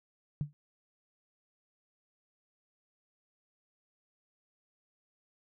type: tone with exponential decay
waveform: sine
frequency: 146.83 Hz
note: D3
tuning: in tune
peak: -26 dBFS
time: 0.41-0.53 s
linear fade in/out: 0 ms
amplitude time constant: 25 ms
effects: none